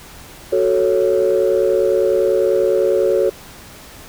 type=chord; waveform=sine; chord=F# minor; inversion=none; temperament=equal; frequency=370 / 440 / 554.4 Hz; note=F#4 / A4 / C#5; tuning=0 / 0 / 0 cents; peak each=-16 dBFS; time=0.52-3.3 s; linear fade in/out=10 ms; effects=tanh soft clip ceiling -6 dBFS + pink hiss -39 dBFS RMS until 4.08 s